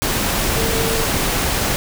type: tone in noise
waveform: sine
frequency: 452.1 Hz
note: A4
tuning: 47 cents sharp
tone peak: -23 dBFS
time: 0.56-1.04 s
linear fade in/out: 0 ms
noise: pink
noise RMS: -19 dBFS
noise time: 0.02-1.76 s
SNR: -7 dB
effects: none